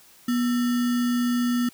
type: tone with sample-and-hold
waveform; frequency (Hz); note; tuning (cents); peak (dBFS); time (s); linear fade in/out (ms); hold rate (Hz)
sine; 242.6; B3; -31; -20; 0.28-1.69; 5; 1575
effects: white hiss -53 dBFS RMS until 1.73 s